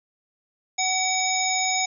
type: harmonic tone with a mistuned harmonic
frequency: 751 Hz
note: F#5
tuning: 26 cents sharp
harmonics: 1 / 3 / 5 / 7 / 9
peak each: -26 / -27 / -30 / -31 / -26 dBFS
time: 0.78-1.86 s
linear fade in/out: 10 ms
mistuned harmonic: 3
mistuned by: +15 cents
effects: none